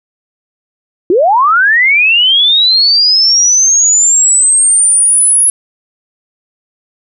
sine linear sweep, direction up, 323.5 to 10600 Hz, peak -5 dBFS, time 1.1-5.5 s, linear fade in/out 2 ms, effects none

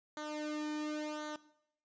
sawtooth tone with flanger, 302.5 Hz, D#4, 49 cents flat, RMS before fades -40 dBFS, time 0.17-1.36 s, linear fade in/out 2 ms, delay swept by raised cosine 0.38 to 1.48 ms, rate 0.92 Hz, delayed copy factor -0.9, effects noise-tail reverb RT60 0.7 s tail -17 dB re dry + resampled to 16000 Hz

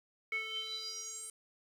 square tone with band-pass filter sweep, 440.3 Hz, A4, 1 cent sharp, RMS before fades -41 dBFS, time 0.32-1.3 s, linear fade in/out 2 ms, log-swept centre 2100 to 9200 Hz, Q 8.8, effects 11-bit

